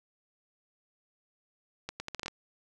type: accelerating click train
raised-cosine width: 0.2 ms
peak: -19 dBFS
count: 8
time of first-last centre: 1.89-2.281 s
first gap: 110 ms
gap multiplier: 0.76
effects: none

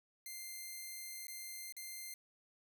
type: tone with dropouts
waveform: 5% pulse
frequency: 2093 Hz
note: C7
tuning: in tune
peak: -35 dBFS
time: 0.26-2.14 s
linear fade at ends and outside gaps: 2 ms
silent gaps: 1.27-1.281 / 1.724-1.766 s
effects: none

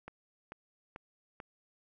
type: click train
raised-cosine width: 0.5 ms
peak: -29 dBFS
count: 4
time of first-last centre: 0.08-1.402 s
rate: 2.27 Hz
effects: none

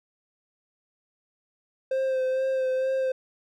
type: tone with vibrato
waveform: triangle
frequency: 523.3 Hz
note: C5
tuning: in tune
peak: -21 dBFS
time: 1.91-3.12 s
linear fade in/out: 5 ms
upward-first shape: sine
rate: 2.2 Hz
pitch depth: 23 cents each way
effects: none

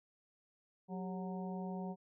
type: harmonic tone with a mistuned harmonic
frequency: 184.6 Hz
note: F#3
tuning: 4 cents flat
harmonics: 1 / 2 / 3 / 4 / 5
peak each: -40 / -48 / -51 / -49 / -52 dBFS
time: 0.88-1.96 s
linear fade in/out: 50 ms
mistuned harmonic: 2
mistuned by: +110 cents
effects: none

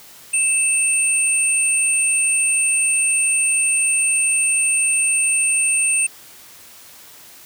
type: tone pair together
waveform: sine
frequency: 2637 / 8844 Hz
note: E7 / C#9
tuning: 0 / -5 cents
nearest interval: octave + major sixth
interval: 2095 cents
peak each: -20 / -16 dBFS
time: 0.33-6.07 s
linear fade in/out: 10 ms
effects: white hiss -43 dBFS RMS until 7.45 s + high-pass 60 Hz 12 dB/octave

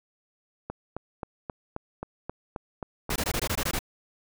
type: click train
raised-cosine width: 1 ms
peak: -19 dBFS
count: 10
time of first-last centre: 0.7-3.094 s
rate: 3.76 Hz
type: noise bursts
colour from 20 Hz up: pink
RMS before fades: -28 dBFS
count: 9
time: 3.1-3.791 s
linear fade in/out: 5 ms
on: 59 ms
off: 20 ms
effects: none

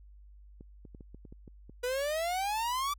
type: clicks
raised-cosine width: 3 ms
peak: -36 dBFS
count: 9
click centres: 0.609 / 0.852 / 0.948 / 1.008 / 1.146 / 1.252 / 1.325 / 1.478 / 1.696 s
type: exponential sweep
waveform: 45% pulse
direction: up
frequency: 485 to 1178 Hz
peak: -30 dBFS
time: 1.83-2.94 s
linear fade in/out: 10 ms
effects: added 50 Hz sine -51 dBFS peak until 2.98 s

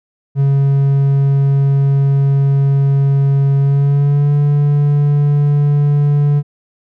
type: tone with pitch glide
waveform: triangle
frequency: 138.59 to 145.06 Hz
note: C#3 to D3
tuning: 0 to -21 cents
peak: -7 dBFS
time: 0.35-6.43 s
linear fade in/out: 50 ms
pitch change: +79 cents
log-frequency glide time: 3.59-4.33 s
effects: none

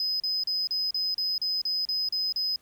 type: tone bursts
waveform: triangle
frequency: 5040 Hz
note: D#8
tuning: 21 cents sharp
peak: -23 dBFS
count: 11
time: 0-2.56 s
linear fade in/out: 2 ms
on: 200 ms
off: 36 ms
effects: tanh soft clip ceiling -21 dBFS + pink hiss -63 dBFS RMS until 2.61 s

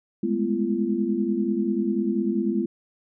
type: tone cluster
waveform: sine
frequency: 203.9 / 214.1 / 249.8 / 340.2 Hz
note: G#3 / A3 / B3 / F4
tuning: -32 / -47 / +20 / -45 cents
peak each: -28 / -26 / -28 / -26 dBFS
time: 0.23-2.66 s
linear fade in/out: 5 ms
effects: none

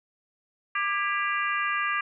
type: harmonic tone with a mistuned harmonic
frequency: 395.8 Hz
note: G4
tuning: 17 cents sharp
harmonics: 3 / 4 / 5 / 6 / 7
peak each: -28 / -30 / -32 / -34 / -35 dBFS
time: 0.75-2.01 s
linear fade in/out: 5 ms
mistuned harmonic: 4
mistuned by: +62 cents
effects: none

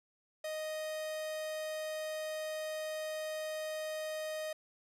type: tone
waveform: 45% pulse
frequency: 622.3 Hz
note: D#5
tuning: in tune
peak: -37 dBFS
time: 0.44-4.53 s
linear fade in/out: 5 ms
effects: resampled to 32000 Hz + 12-bit

